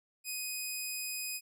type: tone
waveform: 10% pulse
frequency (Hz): 2500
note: D#7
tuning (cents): +8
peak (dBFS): -27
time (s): 0.24-1.41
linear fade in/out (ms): 50
effects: none